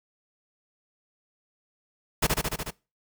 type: noise with echo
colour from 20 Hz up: pink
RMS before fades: -22 dBFS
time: 2.22-2.27 s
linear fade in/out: 10 ms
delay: 73 ms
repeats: 6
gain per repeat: -2 dB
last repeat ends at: 2.708 s
effects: noise-tail reverb RT60 0.3 s tail -23 dB re dry